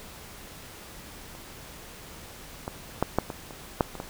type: clicks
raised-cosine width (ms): 1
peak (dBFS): -30 / -17 / -8 / -7 / -19 / -26 / -6 / -24 / -19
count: 9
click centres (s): 1.351 / 2.679 / 3.026 / 3.186 / 3.302 / 3.508 / 3.808 / 3.953 / 4.001
effects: pink hiss -45 dBFS RMS until 4.09 s